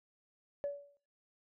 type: tone with exponential decay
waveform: sine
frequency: 571 Hz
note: D5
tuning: 49 cents flat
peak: -30 dBFS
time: 0.64-0.97 s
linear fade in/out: 0 ms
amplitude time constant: 71 ms
effects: noise-tail reverb RT60 0.4 s tail -18 dB re dry + tanh soft clip ceiling -29 dBFS

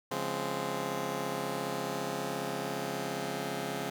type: chord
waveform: 10% pulse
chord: Db major seventh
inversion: none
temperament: just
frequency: 138.59 / 173.24 / 207.9 / 259.9 Hz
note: Db3 / F3 / Ab3 / C4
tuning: 0 / -14 / +2 / -11 cents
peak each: -31 dBFS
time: 0.11-3.9 s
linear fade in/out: 5 ms
effects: none

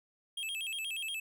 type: tone with vibrato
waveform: square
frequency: 2913 Hz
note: F#7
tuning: 28 cents flat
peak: -36 dBFS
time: 0.37-1.2 s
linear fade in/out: 5 ms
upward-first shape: square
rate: 8.4 Hz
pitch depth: 180 cents each way
effects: none

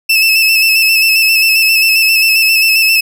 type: tone with vibrato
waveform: 30% pulse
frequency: 2627 Hz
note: E7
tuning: 7 cents flat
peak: -4 dBFS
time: 0.09-3.01 s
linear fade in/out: 10 ms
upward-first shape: square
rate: 7.5 Hz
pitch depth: 28 cents each way
effects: none

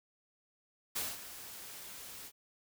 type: noise with ADSR envelope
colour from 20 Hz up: white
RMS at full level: -35 dBFS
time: 0.95-2.32 s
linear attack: 15 ms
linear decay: 210 ms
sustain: -13 dB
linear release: 57 ms
effects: none

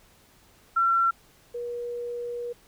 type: tone pair in turn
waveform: sine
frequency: 1357 / 479.8 Hz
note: E6 / A#4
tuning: +50 / +50 cents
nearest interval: octave + tritone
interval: 1800 cents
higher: first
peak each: -19 / -30 dBFS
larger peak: first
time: 0.76-1.11 / 1.54-2.53 s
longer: second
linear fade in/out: 10 ms
effects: pink hiss -58 dBFS RMS until 2.67 s

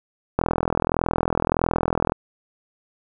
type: click train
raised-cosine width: 1 ms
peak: -5 dBFS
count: 73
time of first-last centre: 0.39-2.121 s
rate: 41.6 Hz
effects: none

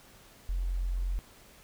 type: tone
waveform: sine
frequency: 44.4 Hz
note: F1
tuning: 29 cents sharp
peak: -28 dBFS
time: 0.49-1.19 s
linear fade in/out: 0 ms
effects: pink hiss -56 dBFS RMS until 1.63 s

